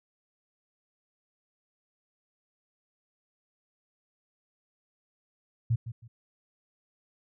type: tone with echo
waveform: sine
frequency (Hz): 115.9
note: A#2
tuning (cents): -10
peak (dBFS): -22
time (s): 5.7-5.76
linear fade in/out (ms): 10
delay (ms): 160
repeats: 2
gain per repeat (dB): -12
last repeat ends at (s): 6.08
effects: none